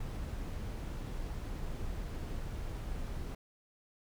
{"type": "noise", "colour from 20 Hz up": "brown", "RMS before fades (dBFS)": -39, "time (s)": [0, 3.35], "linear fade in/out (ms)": 5, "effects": []}